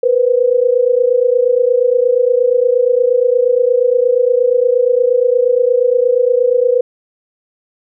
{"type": "tone pair together", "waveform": "sine", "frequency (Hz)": [479.5, 508], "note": ["A#4", "B4"], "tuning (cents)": [49, 49], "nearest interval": "minor second", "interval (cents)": 100, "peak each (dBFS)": -12, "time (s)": [0.03, 6.81], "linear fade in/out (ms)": 5, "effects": []}